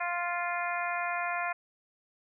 harmonic tone, 349.2 Hz, F4, in tune, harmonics 2 / 3 / 4 / 5 / 6 / 7, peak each -34 / -36 / -37 / -38 / -39 / -39 dBFS, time 0-1.53 s, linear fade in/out 10 ms, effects none

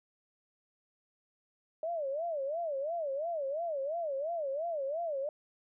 sine tone with vibrato, 609 Hz, D#5, 37 cents flat, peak -32 dBFS, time 1.83-5.29 s, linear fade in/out 2 ms, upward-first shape sine, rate 2.9 Hz, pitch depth 220 cents each way, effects none

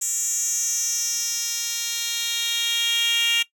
10% pulse tone with high-pass filter sweep, 466 Hz, A#4, 1 cent flat, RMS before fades -24 dBFS, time 0.01-3.43 s, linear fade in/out 10 ms, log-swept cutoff 7500 to 2900 Hz, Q 4.6, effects noise-tail reverb RT60 0.1 s tail -18 dB re dry

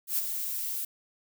violet noise with ADSR envelope, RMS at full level -26 dBFS, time 0.07-0.85 s, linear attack 110 ms, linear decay 22 ms, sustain -7 dB, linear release 7 ms, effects none

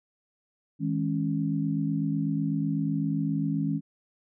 sine tone cluster, 159.4 / 207.3 / 275.6 Hz, D#3 / G#3 / C#4, +42 / -3 / -10 cents, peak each -28 / -31 / -29 dBFS, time 0.79-3.81 s, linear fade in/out 50 ms, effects none

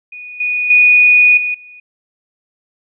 sine tone with level steps, 2468 Hz, D#7, 15 cents flat, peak -28 / -14 / -5 / -15 / -35 dBFS, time 0.12-1.8 s, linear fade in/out 5 ms, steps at 0.4 / 0.7 / 1.37 / 1.54 s, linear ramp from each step 5 ms, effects none

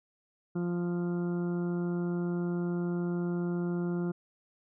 harmonic tone, 174.61 Hz, F3, in tune, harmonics 1 / 2 / 3 / 4 / 5 / 6 / 7 / 8, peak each -30 / -34 / -49 / -49 / -54 / -55 / -54 / -50 dBFS, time 0.55-4.12 s, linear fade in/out 10 ms, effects none

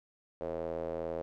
square tone with band-pass filter, 41.2 Hz, E1, in tune, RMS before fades -37 dBFS, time 0.41-1.22 s, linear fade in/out 0 ms, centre 530 Hz, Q 4.3, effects none

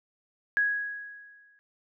sine tone with exponential decay, 1661.2 Hz, G#6, in tune, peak -20 dBFS, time 0.57-1.59 s, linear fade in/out 0 ms, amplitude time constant 220 ms, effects none

